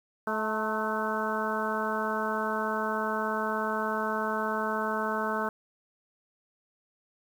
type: harmonic tone with a mistuned harmonic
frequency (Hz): 216.7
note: A3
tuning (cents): -26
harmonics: 1 / 2 / 3 / 4 / 5 / 6 / 7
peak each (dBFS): -35 / -35 / -35 / -35 / -35 / -35 / -35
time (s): 0.27-5.49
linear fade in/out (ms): 2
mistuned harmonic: 4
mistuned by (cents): +39
effects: 9-bit